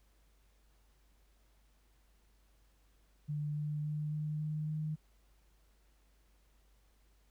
sine tone with pitch steps, 148.5 / 149.62 / 150.75 / 151.88 / 153.03 / 154.18 Hz, D3 / D3 / D3 / D#3 / D#3 / D#3, +20 / +33 / +46 / -41 / -28 / -15 cents, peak -34 dBFS, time 3.28-4.96 s, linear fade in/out 20 ms, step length 280 ms, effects added 50 Hz sine -66 dBFS peak until 7.3 s + pink hiss -74 dBFS RMS until 7.3 s

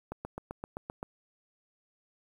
click train, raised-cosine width 1 ms, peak -23 dBFS, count 8, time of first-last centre 0.12-1.029 s, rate 7.7 Hz, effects 9-bit

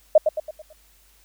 sine tone with echo, 620 Hz, D#5, 6 cents flat, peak -8 dBFS, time 0.15-0.18 s, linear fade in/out 5 ms, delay 110 ms, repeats 5, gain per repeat -7 dB, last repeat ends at 0.73 s, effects added 50 Hz sine -58 dBFS peak until 1.24 s + white hiss -58 dBFS RMS until 1.24 s

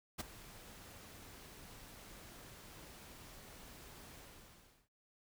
pink noise with ADSR envelope, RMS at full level -38 dBFS, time 0.18-4.89 s, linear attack 23 ms, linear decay 17 ms, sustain -17 dB, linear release 740 ms, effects none

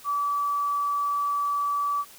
sine tone, 1151 Hz, D6, 35 cents flat, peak -23 dBFS, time 0.04-2.05 s, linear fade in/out 50 ms, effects white hiss -49 dBFS RMS until 2.18 s

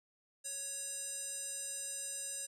square tone with band-pass filter, 554.4 Hz, C#5, in tune, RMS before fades -42 dBFS, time 0.44-2.47 s, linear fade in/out 20 ms, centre 8100 Hz, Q 6.1, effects none

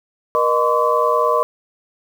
sine tone cluster, 477.2 / 613 / 1028 / 1138 Hz, A#4 / D#5 / C6 / C#6, +41 / -26 / -31 / +45 cents, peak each -19 dBFS, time 0.35-1.43 s, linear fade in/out 0 ms, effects 7-bit

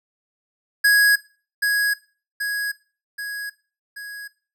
square tone with echo, 1661.2 Hz, G#6, in tune, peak -13 dBFS, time 0.84-1.16 s, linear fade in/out 10 ms, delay 780 ms, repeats 4, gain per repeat -5 dB, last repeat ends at 4.28 s, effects noise-tail reverb RT60 0.4 s tail -21 dB re dry

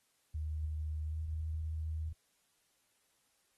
sine tone with pitch glide, 77.1 to 78.9 Hz, D#2 to D#2, -15 to +25 cents, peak -35 dBFS, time 0.34-2.13 s, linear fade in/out 10 ms, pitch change +40 cents, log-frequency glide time 1.09-1.15 s, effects white hiss -75 dBFS RMS until 3.57 s + AAC 32 kbps

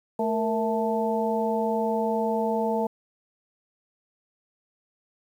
harmonic tone with a mistuned harmonic, 220 Hz, A3, in tune, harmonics 1 / 2 / 3 / 4, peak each -28 / -27 / -29 / -29 dBFS, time 0.19-2.87 s, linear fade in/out 5 ms, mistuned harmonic 2, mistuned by +86 cents, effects 9-bit

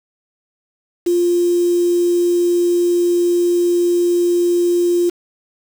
sine tone with quantisation, 349.2 Hz, F4, in tune, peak -12 dBFS, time 1.06-5.1 s, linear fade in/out 10 ms, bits 5, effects none

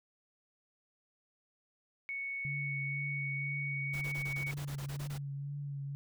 sine tone with pitch glide, 2217 to 2236 Hz, C#7 to C#7, 0 to +14 cents, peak -36 dBFS, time 2.09-4.51 s, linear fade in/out 0 ms, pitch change +14 cents, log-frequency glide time 2.43-3.92 s
sine tone with vibrato, 141.5 Hz, C#3, 36 cents sharp, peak -37 dBFS, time 2.45-5.95 s, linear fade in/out 0 ms, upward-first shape triangle, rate 2 Hz, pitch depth 31 cents each way
pink noise bursts, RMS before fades -47 dBFS, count 12, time 3.93-5.182 s, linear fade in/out 10 ms, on 86 ms, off 20 ms
effects none

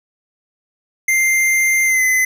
square tone with pitch glide, 2095 to 2034 Hz, C7 to C7, +2 to -50 cents, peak -13 dBFS, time 1.08-2.25 s, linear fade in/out 5 ms, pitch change -52 cents, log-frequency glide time 1.84-2.03 s, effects none

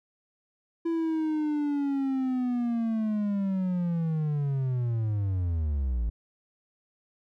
triangle linear sweep, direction down, 335 to 53.3 Hz, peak -23 dBFS, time 0.85-6.1 s, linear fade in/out 10 ms, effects none

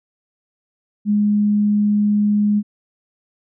sine tone, 207.7 Hz, G#3, in tune, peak -13 dBFS, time 1.05-2.63 s, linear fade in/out 50 ms, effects none

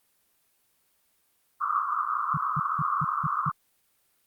pink band-pass noise, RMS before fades -28 dBFS, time 1.6-3.52 s, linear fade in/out 20 ms, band 1100 to 1300 Hz, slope 96 dB/octave
sine tone bursts, 151.2 Hz, D#3, 49 cents flat, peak -26 dBFS, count 6, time 2.34-3.494 s, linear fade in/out 5 ms, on 34 ms, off 190 ms
effects white hiss -69 dBFS RMS until 4.26 s + Opus 32 kbps

